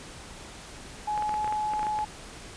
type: tone with pitch glide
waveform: sine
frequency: 844 to 849.9 Hz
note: G#5 to G#5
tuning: +28 to +40 cents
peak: -26 dBFS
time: 1.07-2.05 s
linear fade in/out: 10 ms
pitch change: +12 cents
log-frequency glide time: 1.18-1.41 s
type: clicks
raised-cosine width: 0.5 ms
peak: -21 dBFS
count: 12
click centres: 1.177 / 1.224 / 1.293 / 1.341 / 1.445 / 1.477 / 1.525 / 1.736 / 1.794 / 1.83 / 1.868 / 1.989 s
effects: pink hiss -44 dBFS RMS until 2.56 s + resampled to 22050 Hz